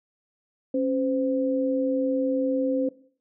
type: tone pair together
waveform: sine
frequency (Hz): 272.8 / 515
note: C#4 / C5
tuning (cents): -28 / -28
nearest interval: major seventh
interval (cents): 1100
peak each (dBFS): -24 / -25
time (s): 0.74-2.89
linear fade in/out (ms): 5
effects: noise-tail reverb RT60 0.5 s tail -18 dB re dry